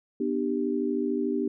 sine chord, G major, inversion first, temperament equal with one note detuned, 246.9 / 300.2 / 392 Hz, B3 / D4 / G4, 0 / +38 / 0 cents, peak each -29 dBFS, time 0.2-1.48 s, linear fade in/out 5 ms, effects none

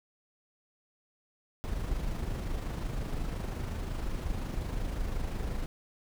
brown noise with amplitude modulation, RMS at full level -32 dBFS, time 1.64-5.66 s, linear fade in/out 0 ms, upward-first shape sine, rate 25.6 Hz, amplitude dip 40%, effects none

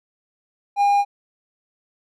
triangle tone, 809 Hz, G#5, 46 cents flat, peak -12 dBFS, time 0.76-1.05 s, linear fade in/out 50 ms, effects none

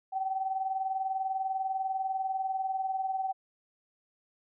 sine tone pair together, 763.9 / 784 Hz, G5 / G5, -45 / 0 cents, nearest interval unison, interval 45 cents, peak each -30 / -37 dBFS, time 0.12-3.33 s, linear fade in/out 20 ms, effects none

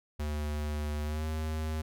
square tone with pitch glide, 74.8 to 78.29 Hz, D2 to D#2, +32 to +11 cents, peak -32 dBFS, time 0.19-1.82 s, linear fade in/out 10 ms, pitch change +79 cents, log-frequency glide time 1.04-1.25 s, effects none

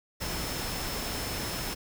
sine tone in noise, 5274 Hz, E8, in tune, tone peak -41 dBFS, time 0.2-1.75 s, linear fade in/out 20 ms, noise pink, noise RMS -34 dBFS, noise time 0.2-1.75 s, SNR -10 dB, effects none

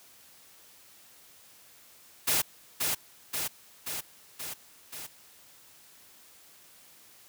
white noise with echo, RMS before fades -26 dBFS, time 2.27-2.42 s, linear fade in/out 10 ms, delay 530 ms, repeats 5, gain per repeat -3 dB, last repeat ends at 5.07 s, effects white hiss -56 dBFS RMS until 7.28 s + high-pass 60 Hz 12 dB/octave

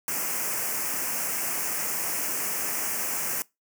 white band-stop noise, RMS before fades -29 dBFS, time 0.08-3.42 s, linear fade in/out 0 ms, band 2700 to 5300 Hz, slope 48 dB/octave, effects noise-tail reverb RT60 0.2 s tail -22 dB re dry + high-pass 150 Hz 12 dB/octave

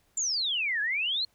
sine exponential two-way sweep, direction down then up, 7350 to 1641 to 4321 Hz, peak -26 dBFS, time 0.17-1.25 s, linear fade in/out 5 ms, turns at 0.81 s, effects pink hiss -68 dBFS RMS until 1.34 s

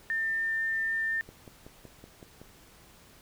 sine tone, 1799 Hz, A6, 38 cents sharp, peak -27 dBFS, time 0.1-1.21 s, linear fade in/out 0 ms
click train, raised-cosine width 2 ms, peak -33 dBFS, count 7, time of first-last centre 1.29-2.416 s, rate 5.33 Hz
effects pink hiss -56 dBFS RMS until 3.21 s

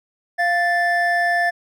triangle tone pair together, 696.2 / 1760 Hz, F5 / A6, -6 / 0 cents, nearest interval octave + major third, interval 1606 cents, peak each -17 dBFS, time 0.38-1.51 s, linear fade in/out 20 ms, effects none

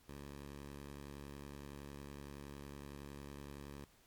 10% pulse tone, 70.8 Hz, C#2, 37 cents sharp, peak -40 dBFS, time 0.08-3.85 s, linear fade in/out 10 ms, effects pink hiss -68 dBFS RMS until 4.06 s + MP3 96 kbps

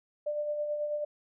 sine tone with tremolo, 594 Hz, D5, 20 cents sharp, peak -28 dBFS, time 0.26-1.05 s, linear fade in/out 10 ms, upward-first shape sine, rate 9.2 Hz, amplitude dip 40%, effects none

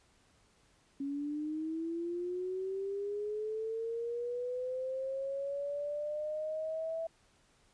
sine linear sweep, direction up, 275.5 to 659.3 Hz, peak -34 dBFS, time 1-7.07 s, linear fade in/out 5 ms, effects pink hiss -68 dBFS RMS until 7.73 s + resampled to 22050 Hz

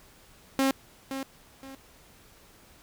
sawtooth tone with echo, 269 Hz, C4, 48 cents sharp, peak -18 dBFS, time 0.59-0.71 s, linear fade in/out 0 ms, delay 520 ms, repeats 2, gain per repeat -10 dB, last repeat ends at 1.75 s, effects pink hiss -56 dBFS RMS until 2.82 s

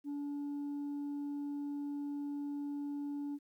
sine tone, 287.4 Hz, D4, 37 cents flat, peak -34 dBFS, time 0.04-3.39 s, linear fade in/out 50 ms, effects tanh soft clip ceiling -36 dBFS + 12-bit

